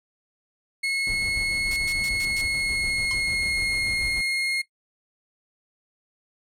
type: tone with pitch glide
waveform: 35% pulse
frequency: 2177 to 2145 Hz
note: C#7 to C7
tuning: -32 to +42 cents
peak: -21 dBFS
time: 0.83-4.62 s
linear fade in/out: 10 ms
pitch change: -26 cents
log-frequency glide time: 2-3.99 s
type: noise with tremolo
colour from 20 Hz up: brown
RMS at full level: -35 dBFS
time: 1.07-4.21 s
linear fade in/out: 2 ms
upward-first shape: square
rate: 6.8 Hz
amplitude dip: 40%
type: noise bursts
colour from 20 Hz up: blue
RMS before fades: -31 dBFS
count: 5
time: 1.71-2.415 s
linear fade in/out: 2 ms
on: 53 ms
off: 110 ms
type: tone with exponential decay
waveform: 10% pulse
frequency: 1033 Hz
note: C6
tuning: 22 cents flat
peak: -21 dBFS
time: 3.11-3.2 s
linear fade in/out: 1 ms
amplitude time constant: 18 ms
effects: noise-tail reverb RT60 0.1 s tail -17 dB re dry + low-pass 10000 Hz 12 dB/octave